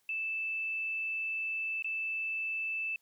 sine tone with dropouts, 2637 Hz, E7, in tune, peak -32 dBFS, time 0.09-2.96 s, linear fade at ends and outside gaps 2 ms, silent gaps 1.824-1.844 s, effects white hiss -73 dBFS RMS until 3.01 s

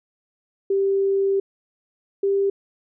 sine tone pair in turn, 392 / 395.4 Hz, G4 / G4, 0 / +15 cents, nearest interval unison, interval 15 cents, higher second, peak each -17 / -17 dBFS, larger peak neither, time 0.7-1.4 / 2.23-2.5 s, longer first, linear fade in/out 5 ms, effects none

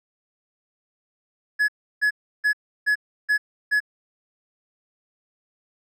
triangle tone bursts, 1695 Hz, G#6, 35 cents sharp, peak -15 dBFS, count 6, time 1.59-3.804 s, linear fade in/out 20 ms, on 94 ms, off 330 ms, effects none

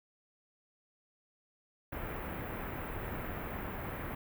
pink band-stop noise, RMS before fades -40 dBFS, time 1.92-4.15 s, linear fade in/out 5 ms, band 2200 to 16000 Hz, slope 24 dB/octave, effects none

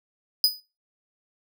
45% pulse tone with exponential decay, 4978 Hz, D#8, in tune, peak -12 dBFS, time 0.44-0.6 s, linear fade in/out 1 ms, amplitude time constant 34 ms, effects noise-tail reverb RT60 0.3 s tail -19 dB re dry

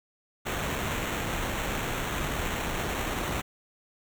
pink noise with sample-and-hold, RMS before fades -31 dBFS, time 0.45-3.42 s, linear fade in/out 20 ms, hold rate 4900 Hz, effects none

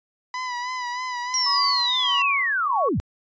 30% pulse tone with vibrato, 993 Hz, B5, 9 cents sharp, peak -24 dBFS, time 0.34-2.22 s, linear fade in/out 2 ms, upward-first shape sine, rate 3.2 Hz, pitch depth 46 cents each way
sine linear sweep, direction down, 5700 to 49 Hz, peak -20 dBFS, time 1.34-3 s, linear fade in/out 0 ms
sine tone with tremolo, 1115 Hz, C#6, 10 cents sharp, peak -21 dBFS, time 1.46-2.89 s, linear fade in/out 5 ms, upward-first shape sine, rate 1.6 Hz, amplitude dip 95%
effects resampled to 16000 Hz

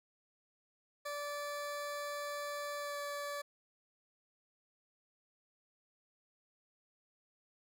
20% pulse tone with pitch glide, 581 to 576.3 Hz, D5 to D5, -19 to -33 cents, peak -34 dBFS, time 1.05-3.42 s, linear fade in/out 10 ms, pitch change -14 cents, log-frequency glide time 2.78-2.98 s, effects none

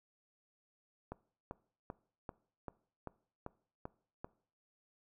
click train, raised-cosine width 1 ms, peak -28 dBFS, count 9, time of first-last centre 1.12-4.245 s, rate 2.56 Hz, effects noise-tail reverb RT60 0.5 s tail -21 dB re dry

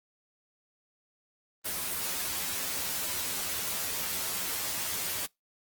white noise with comb filter, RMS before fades -33 dBFS, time 1.64-5.27 s, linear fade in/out 20 ms, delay 11 ms, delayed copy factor +0.95, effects noise-tail reverb RT60 0.2 s tail -26 dB re dry + Opus 24 kbps

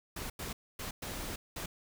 pink noise bursts at uneven times, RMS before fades -40 dBFS, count 5, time 0.16-0.3 / 0.39-0.53 / 0.79-0.91 / 1.02-1.36 / 1.56-1.66 s, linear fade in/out 5 ms, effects none

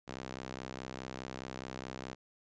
sawtooth tone with high-pass filter, 64.8 Hz, C2, 16 cents flat, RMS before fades -44 dBFS, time 0.07-2.15 s, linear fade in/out 20 ms, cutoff 180 Hz, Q 0.55, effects resampled to 16000 Hz

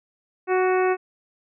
harmonic tone with a mistuned harmonic, 370 Hz, F#4, in tune, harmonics 1 / 2 / 3 / 4 / 5 / 6 / 7, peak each -19 / -25 / -29 / -31 / -33 / -35 / -36 dBFS, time 0.47-0.97 s, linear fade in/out 50 ms, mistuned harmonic 3, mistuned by +21 cents, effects none

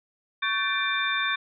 sine tone cluster, 1121 / 1541 / 1758 / 2358 / 3592 Hz, C#6 / G6 / A6 / D7 / A7, +19 / -30 / -2 / +6 / +35 cents, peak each -30 dBFS, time 0.42-1.36 s, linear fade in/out 10 ms, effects none

